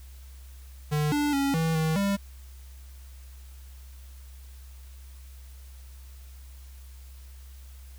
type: tone with pitch steps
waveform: square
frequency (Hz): 150.1 / 292.7 / 277.4 / 162.3 / 158.9 / 199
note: D3 / D4 / C#4 / E3 / D#3 / G3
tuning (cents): +38 / -6 / +1 / -27 / +37 / +26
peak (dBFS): -24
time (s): 0.91-2.17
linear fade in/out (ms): 20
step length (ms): 210
effects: added 65 Hz sine -43 dBFS peak until 7.98 s + white hiss -57 dBFS RMS until 7.98 s